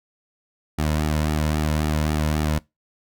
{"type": "tone with flanger", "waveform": "sawtooth", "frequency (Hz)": 76.6, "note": "D#2", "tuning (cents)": -27, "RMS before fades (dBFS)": -22, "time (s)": [0.78, 2.59], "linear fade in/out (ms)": 10, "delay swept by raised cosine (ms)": [1.9, 2.6], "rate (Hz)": 3.7, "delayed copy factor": -0.65, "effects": ["noise-tail reverb RT60 0.2 s tail -22 dB re dry"]}